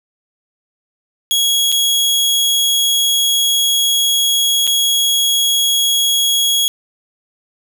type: tone with dropouts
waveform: sawtooth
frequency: 3322 Hz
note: G#7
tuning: in tune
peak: -9 dBFS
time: 1.31-6.68 s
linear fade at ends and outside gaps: 0 ms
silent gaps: 1.718-1.724 / 4.669-4.675 s
effects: none